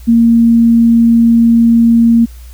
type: tone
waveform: sine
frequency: 231.6 Hz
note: A#3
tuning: 11 cents flat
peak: -4 dBFS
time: 0.07-2.26 s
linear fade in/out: 20 ms
effects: added 60 Hz sine -29 dBFS peak until 2.53 s + white hiss -44 dBFS RMS until 2.53 s